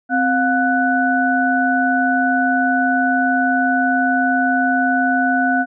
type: tone cluster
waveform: sine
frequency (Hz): 260.6 / 712 / 1487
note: C4 / F5 / F#6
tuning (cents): -7 / +33 / +8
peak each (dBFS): -18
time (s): 0.09-5.66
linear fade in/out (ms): 50
effects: none